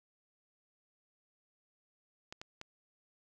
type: clicks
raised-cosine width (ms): 0.2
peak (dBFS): -27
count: 3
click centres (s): 2.325 / 2.415 / 2.614
effects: none